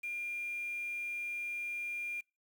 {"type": "tone with quantisation", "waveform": "sine", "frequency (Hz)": 2400, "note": "D7", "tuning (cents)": 37, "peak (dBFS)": -36, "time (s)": [0.03, 2.21], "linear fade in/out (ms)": 10, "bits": 9, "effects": ["noise-tail reverb RT60 0.3 s tail -26 dB re dry"]}